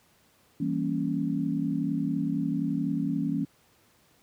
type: chord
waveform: sine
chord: E diminished seventh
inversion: none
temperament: equal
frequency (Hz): 164.81 / 196 / 233.1 / 277.2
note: E3 / G3 / Bb3 / Db4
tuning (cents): 0 / 0 / 0 / 0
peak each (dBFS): -31 / -33 / -32 / -29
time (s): 0.6-3.45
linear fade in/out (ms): 5
effects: pink hiss -63 dBFS RMS until 4.22 s + high-pass 80 Hz 12 dB/octave